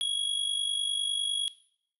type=tone with amplitude modulation; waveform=square; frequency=3322 Hz; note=G#7; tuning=in tune; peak=-25 dBFS; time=0.01-1.48 s; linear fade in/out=0 ms; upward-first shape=sine; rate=49.9 Hz; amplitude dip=65%; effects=noise-tail reverb RT60 0.6 s tail -17 dB re dry + resampled to 32000 Hz